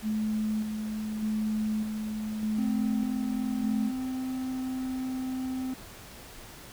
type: tone with tremolo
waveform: sine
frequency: 215.4 Hz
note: A3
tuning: 37 cents flat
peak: -26 dBFS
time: 0.02-3.92 s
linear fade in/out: 50 ms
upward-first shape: square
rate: 0.83 Hz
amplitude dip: 40%
type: tone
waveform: triangle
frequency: 258.8 Hz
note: C4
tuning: 19 cents flat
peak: -28 dBFS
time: 2.58-5.74 s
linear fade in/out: 5 ms
effects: pink hiss -47 dBFS RMS until 6.72 s